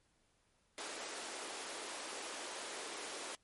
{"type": "high-pass noise", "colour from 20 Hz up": "pink", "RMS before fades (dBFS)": -45, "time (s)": [0.78, 3.35], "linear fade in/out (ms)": 0, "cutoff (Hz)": 330, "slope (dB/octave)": 24, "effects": ["pink hiss -75 dBFS RMS until 3.43 s", "MP3 48 kbps"]}